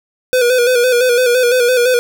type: tone with vibrato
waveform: square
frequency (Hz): 493.3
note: B4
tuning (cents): -2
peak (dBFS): -10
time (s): 0.33-1.99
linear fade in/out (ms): 0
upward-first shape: square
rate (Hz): 5.9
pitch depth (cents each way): 48
effects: none